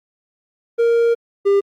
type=tone pair in turn; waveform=triangle; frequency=466.2 / 399 Hz; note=A#4 / G4; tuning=0 / +31 cents; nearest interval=minor third; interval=269 cents; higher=first; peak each=-10 / -9 dBFS; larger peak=second; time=0.78-1.15 / 1.45-1.61 s; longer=first; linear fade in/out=20 ms; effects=Opus 32 kbps